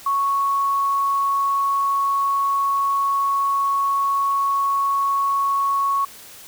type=tone; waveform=sine; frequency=1108 Hz; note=C#6; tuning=1 cent flat; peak=-17 dBFS; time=0.06-6.05 s; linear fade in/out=5 ms; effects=white hiss -42 dBFS RMS until 6.47 s